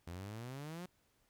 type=exponential sweep; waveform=sawtooth; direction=up; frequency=82.6 to 185 Hz; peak=-40 dBFS; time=0.07-0.86 s; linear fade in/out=5 ms; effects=pink hiss -75 dBFS RMS until 1.29 s

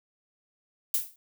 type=noise with exponential decay; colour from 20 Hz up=violet; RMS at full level=-22 dBFS; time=0.94-1.16 s; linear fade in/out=1 ms; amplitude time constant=46 ms; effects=none

